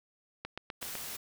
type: click train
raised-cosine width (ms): 0.3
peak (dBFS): -22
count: 5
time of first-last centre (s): 0.45-0.953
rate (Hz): 7.95
type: noise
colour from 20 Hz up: white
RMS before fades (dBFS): -41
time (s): 0.81-1.17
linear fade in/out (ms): 10
effects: none